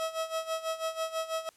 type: tone with tremolo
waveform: 30% pulse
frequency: 646 Hz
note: E5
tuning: 35 cents flat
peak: -26 dBFS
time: 0-1.49 s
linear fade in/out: 0 ms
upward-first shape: sine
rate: 6.1 Hz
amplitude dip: 80%
effects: white hiss -63 dBFS RMS until 1.56 s + low-pass 11000 Hz 12 dB/octave